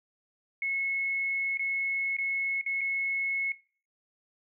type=tone with dropouts; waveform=sine; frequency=2186 Hz; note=C#7; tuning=25 cents flat; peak=-28 dBFS; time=0.62-3.52 s; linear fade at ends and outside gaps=2 ms; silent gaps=1.573-1.594 / 2.167-2.185 / 2.613-2.662 / 2.81-2.814 s; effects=noise-tail reverb RT60 0.4 s tail -18 dB re dry